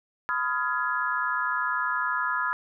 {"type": "chord", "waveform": "sine", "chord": "F half-diminished seventh", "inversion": "second", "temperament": "just", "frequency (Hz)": [1005.8, 1257.2, 1396.9, 1676.3], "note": ["Cb6", "Eb6", "F6", "Ab6"], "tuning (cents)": [31, 18, 0, 16], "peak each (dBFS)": -30, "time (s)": [0.29, 2.53], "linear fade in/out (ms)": 0, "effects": []}